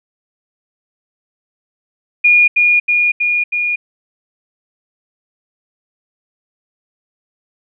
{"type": "tone with echo", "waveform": "sine", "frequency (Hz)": 2434, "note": "D#7", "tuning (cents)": -39, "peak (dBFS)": -6, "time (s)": [2.24, 2.48], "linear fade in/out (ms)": 10, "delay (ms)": 320, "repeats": 4, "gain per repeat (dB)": -2, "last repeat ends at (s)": 3.76, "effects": []}